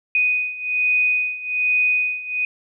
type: beating tone pair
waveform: sine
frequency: 2489 / 2490.2 Hz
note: D#7 / D#7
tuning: 0 / +1 cents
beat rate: 1.2 Hz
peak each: -22 / -19 dBFS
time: 0.15-2.45 s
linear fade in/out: 2 ms
effects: none